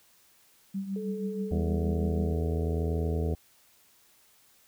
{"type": "tone with tremolo", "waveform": "sine", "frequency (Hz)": 195, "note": "G3", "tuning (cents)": -9, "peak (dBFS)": -28, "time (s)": [0.74, 2.33], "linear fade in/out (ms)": 10, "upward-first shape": "triangle", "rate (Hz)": 6.3, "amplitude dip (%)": 70}
{"type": "tone with pitch glide", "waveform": "sine", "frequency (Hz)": [433.2, 437], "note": ["A4", "A4"], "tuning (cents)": [-27, -12], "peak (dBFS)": -35, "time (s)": [0.96, 3.33], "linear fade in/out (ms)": 2, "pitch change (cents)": 15, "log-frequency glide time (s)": [3.1, 3.21]}
{"type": "harmonic tone", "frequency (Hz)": 81, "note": "E2", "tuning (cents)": -30, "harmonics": [1, 2, 3, 4, 5, 6, 7, 8, 9], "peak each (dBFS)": [-28, -34, -38, -40, -42, -44, -45, -46, -47], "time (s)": [1.51, 3.35], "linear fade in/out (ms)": 5}
{"effects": ["white hiss -62 dBFS RMS until 4.67 s"]}